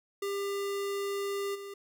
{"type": "tone with level steps", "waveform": "square", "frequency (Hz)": 399.2, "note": "G4", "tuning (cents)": 32, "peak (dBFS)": [-32, -41], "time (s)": [0.22, 1.74], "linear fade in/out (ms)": 5, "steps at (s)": 1.54, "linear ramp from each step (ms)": 20, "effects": []}